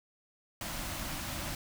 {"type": "band-stop noise", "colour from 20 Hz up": "pink", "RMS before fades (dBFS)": -38, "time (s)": [0.61, 1.55], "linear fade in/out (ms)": 2, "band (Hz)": [360, 530], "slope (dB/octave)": 96, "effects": []}